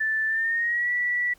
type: tone with pitch glide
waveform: sine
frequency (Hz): 1760 to 1952.8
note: A6 to B6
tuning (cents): 0 to -20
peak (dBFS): -22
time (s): 0-1.34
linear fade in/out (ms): 10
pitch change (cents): +180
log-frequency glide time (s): 0.27-0.91
effects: pink hiss -59 dBFS RMS until 1.38 s

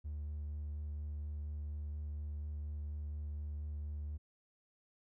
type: tone with vibrato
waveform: triangle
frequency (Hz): 74.5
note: D2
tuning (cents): +25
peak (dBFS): -36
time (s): 0.04-4.18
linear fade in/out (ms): 20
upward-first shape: sine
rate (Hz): 4.2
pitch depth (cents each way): 11
effects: tanh soft clip ceiling -34 dBFS

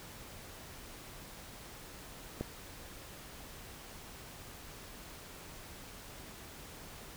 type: click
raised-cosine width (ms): 2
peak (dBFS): -22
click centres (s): 2.41
effects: pink hiss -50 dBFS RMS until 7.16 s

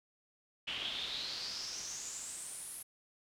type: noise with band-pass filter sweep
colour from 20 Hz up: brown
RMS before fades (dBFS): -42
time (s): 0.67-2.83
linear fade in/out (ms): 10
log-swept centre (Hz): 2900 to 11000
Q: 6.4
effects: none

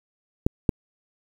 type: clicks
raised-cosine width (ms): 3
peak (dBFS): -5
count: 2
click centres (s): 0.465 / 0.692
effects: 7-bit

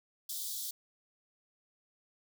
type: high-pass noise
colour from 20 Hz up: white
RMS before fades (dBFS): -39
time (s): 0.29-0.71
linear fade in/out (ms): 5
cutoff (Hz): 3300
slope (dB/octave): 96
effects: none

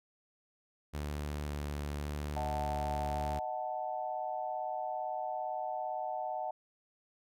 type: tone with vibrato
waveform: sawtooth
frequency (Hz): 73.42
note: D2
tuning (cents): 0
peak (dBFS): -32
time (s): 0.93-3.4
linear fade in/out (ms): 20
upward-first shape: square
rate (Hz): 0.9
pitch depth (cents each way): 9
type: chord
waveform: sine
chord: D# diminished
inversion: none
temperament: equal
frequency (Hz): 622.3 / 740 / 880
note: D#5 / F#5 / A5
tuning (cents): 0 / 0 / 0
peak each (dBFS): -40 / -37 / -40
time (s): 2.36-6.51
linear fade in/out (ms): 5
effects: none

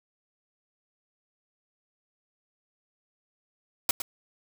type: noise with echo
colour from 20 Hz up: white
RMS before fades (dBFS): -23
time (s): 3.89-3.91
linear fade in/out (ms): 2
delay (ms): 110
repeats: 1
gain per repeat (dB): -10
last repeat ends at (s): 4.02
effects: none

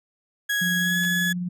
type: tone with pitch glide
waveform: 35% pulse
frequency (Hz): 1661.2 to 1696.1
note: G#6 to G#6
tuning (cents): 0 to +36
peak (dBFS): -20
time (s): 0.49-1.33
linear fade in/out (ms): 10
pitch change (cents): +36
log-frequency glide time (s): 0.78-0.99
type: tone with tremolo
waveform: sine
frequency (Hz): 178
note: F3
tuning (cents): +33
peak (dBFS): -24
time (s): 0.61-1.49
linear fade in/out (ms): 10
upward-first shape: sine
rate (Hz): 20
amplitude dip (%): 30
type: clicks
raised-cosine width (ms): 0.2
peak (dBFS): -23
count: 2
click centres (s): 1.036 / 1.05
effects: none

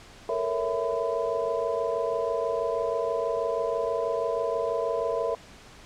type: tone cluster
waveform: sine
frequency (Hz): 441.3 / 467.5 / 558 / 658 / 1007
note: A4 / A#4 / C#5 / E5 / B5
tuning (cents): +5 / +5 / +11 / -3 / +33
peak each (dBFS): -34 / -29 / -32 / -30 / -34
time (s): 0.29-5.35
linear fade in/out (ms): 2
effects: pink hiss -49 dBFS RMS until 5.85 s + low-pass 7000 Hz 12 dB/octave

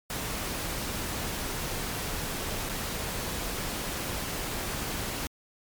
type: noise with dropouts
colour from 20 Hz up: pink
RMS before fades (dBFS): -33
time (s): 0.1-5.27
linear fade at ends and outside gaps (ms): 1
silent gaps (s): 2.691-2.695
effects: MP3 96 kbps

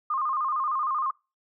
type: tone with vibrato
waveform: sine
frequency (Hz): 1140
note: C#6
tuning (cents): +48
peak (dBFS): -24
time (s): 0.1-1.11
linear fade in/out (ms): 5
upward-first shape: square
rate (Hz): 13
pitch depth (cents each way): 110
effects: noise-tail reverb RT60 0.3 s tail -26 dB re dry

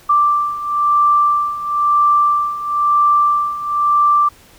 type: beating tone pair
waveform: sine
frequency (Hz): 1175 / 1176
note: D6 / D6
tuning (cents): +1 / +2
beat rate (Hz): 1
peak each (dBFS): -17 / -13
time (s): 0.09-4.29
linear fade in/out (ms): 10
effects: pink hiss -46 dBFS RMS until 4.58 s

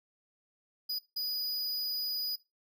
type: tone bursts at uneven times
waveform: square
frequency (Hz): 4938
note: D#8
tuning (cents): -14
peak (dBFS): -32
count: 2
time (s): 0.89-0.99 / 1.16-2.36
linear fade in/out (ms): 10
effects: noise-tail reverb RT60 0.2 s tail -17 dB re dry

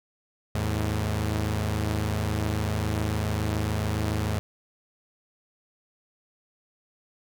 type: tone pair together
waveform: sawtooth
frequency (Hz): 79.7 / 106.88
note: D#2 / A2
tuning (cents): +42 / -50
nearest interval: perfect fourth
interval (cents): 508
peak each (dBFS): -25 / -23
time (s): 0.55-4.39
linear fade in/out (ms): 0
effects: none

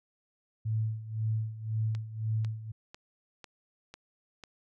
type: tone with tremolo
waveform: sine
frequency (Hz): 110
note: A2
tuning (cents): 0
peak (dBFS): -26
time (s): 0.65-2.72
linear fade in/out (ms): 10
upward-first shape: sine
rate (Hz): 1.9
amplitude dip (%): 80
type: click train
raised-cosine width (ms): 0.2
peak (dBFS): -28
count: 6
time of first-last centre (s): 1.95-4.438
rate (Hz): 2.01
effects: none

